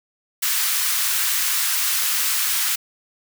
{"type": "high-pass noise", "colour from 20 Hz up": "white", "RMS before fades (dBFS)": -21, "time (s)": [0.42, 2.76], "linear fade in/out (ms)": 10, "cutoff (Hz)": 1100, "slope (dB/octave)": 24, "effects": []}